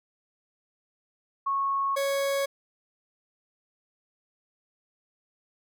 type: tone pair in turn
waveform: sine / 40% pulse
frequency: 1100 / 554 Hz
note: C#6 / C#5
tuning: -14 / -1 cents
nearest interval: octave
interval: 1187 cents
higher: first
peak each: -24 dBFS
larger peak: neither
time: 1.46-1.96 / 1.96-2.46 s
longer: neither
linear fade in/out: 10 ms
effects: none